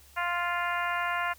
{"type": "harmonic tone", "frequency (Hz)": 349.2, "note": "F4", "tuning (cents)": 0, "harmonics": [2, 3, 4, 5, 6, 7, 8], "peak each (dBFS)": [-34, -32, -33, -35, -37, -41, -42], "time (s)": [0.16, 1.34], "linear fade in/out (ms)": 20, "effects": ["added 70 Hz sine -57 dBFS peak until 1.38 s", "white hiss -57 dBFS RMS until 1.38 s"]}